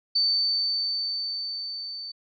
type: tone with level ramp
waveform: sine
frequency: 4548 Hz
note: C#8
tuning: 44 cents sharp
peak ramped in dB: -19 to -34 dBFS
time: 0.15-2.12 s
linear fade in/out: 10 ms
effects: none